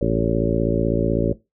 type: harmonic tone with a mistuned harmonic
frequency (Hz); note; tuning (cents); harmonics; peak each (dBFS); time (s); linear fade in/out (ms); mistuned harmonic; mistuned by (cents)
56; A1; +31; 1 / 2 / 3 / 4 / 5 / 6 / 7 / 8 / 10; -26 / -26 / -26 / -26 / -26 / -26 / -26 / -26 / -26; 0.01-1.33; 5; 1; -110
effects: noise-tail reverb RT60 0.2 s tail -17 dB re dry